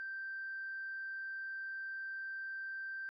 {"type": "tone", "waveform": "sine", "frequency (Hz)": 1566, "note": "G6", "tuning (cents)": -2, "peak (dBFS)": -39, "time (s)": [0, 3.09], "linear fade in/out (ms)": 0, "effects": ["tanh soft clip ceiling -35 dBFS"]}